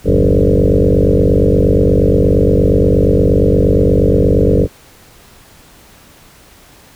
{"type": "tone with frequency modulation", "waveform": "sine", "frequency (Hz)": 185, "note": "F#3", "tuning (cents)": 0, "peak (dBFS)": -7, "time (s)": [0.04, 4.68], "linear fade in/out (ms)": 50, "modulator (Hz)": 48.5, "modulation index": 6.9, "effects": ["pink hiss -43 dBFS RMS until 6.95 s"]}